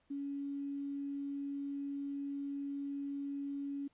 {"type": "tone with quantisation", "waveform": "sine", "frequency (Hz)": 280.9, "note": "C#4", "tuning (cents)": 23, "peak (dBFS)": -37, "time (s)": [0.1, 3.88], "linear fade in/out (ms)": 10, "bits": 11, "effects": ["pink hiss -75 dBFS RMS until 3.93 s", "resampled to 8000 Hz"]}